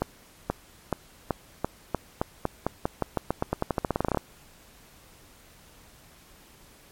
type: accelerating click train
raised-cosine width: 1 ms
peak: -10 dBFS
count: 27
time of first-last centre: 0.02-4.173 s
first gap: 480 ms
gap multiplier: 0.89
effects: pink hiss -54 dBFS RMS until 6.91 s + MP3 64 kbps